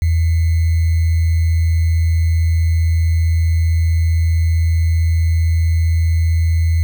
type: tone with sample-and-hold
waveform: sine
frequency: 82.3 Hz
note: E2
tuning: 2 cents flat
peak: -11 dBFS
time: 0.02-6.83 s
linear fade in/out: 0 ms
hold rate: 2100 Hz
effects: none